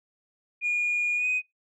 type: tone with pitch glide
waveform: sine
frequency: 2435 to 2501 Hz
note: D#7 to D#7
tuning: -38 to +8 cents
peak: -22 dBFS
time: 0.61-1.42 s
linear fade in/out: 50 ms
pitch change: +46 cents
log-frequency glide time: 1.16-1.27 s
effects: noise-tail reverb RT60 0.2 s tail -22 dB re dry + tanh soft clip ceiling -20 dBFS